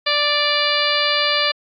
harmonic tone with a mistuned harmonic, 587.3 Hz, D5, in tune, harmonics 1 / 2 / 3 / 4 / 5 / 6 / 7 / 8, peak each -24 / -24 / -24 / -24 / -24 / -24 / -24 / -24 dBFS, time 0.06-1.52 s, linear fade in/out 10 ms, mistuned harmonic 5, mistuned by -23 cents, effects AAC 64 kbps

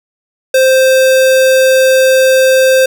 square tone, 523.3 Hz, C5, in tune, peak -6 dBFS, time 0.54-2.86 s, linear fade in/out 5 ms, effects none

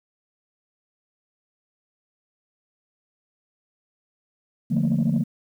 sine chord, Bb major seventh, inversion first, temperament equal, 146.83 / 174.61 / 220 / 233.1 Hz, D3 / F3 / A3 / Bb3, 0 / 0 / 0 / 0 cents, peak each -23 dBFS, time 4.7-5.24 s, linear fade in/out 20 ms, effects tanh soft clip ceiling -14 dBFS + 9-bit

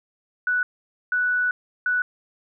sine tone bursts at uneven times, 1480 Hz, F#6, in tune, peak -19 dBFS, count 3, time 0.47-0.63 / 1.12-1.51 / 1.86-2.02 s, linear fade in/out 2 ms, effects none

